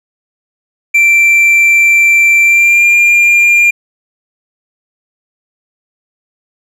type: tone with pitch glide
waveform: triangle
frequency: 2349 to 2398 Hz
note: D7 to D7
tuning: 0 to +36 cents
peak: -3 dBFS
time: 0.94-3.71 s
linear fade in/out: 10 ms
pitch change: +36 cents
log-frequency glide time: 2.43-2.86 s
effects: none